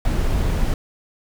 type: noise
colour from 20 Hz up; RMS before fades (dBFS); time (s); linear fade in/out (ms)
brown; -19; 0.05-0.74; 2
effects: none